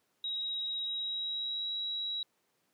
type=tone with pitch glide; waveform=sine; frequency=3821 to 3874 Hz; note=A#7 to B7; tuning=+42 to -34 cents; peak=-33 dBFS; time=0.24-2.23 s; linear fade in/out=2 ms; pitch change=+24 cents; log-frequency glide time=0.85-1.73 s; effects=pink hiss -75 dBFS RMS until 2.73 s + high-pass 200 Hz 12 dB/octave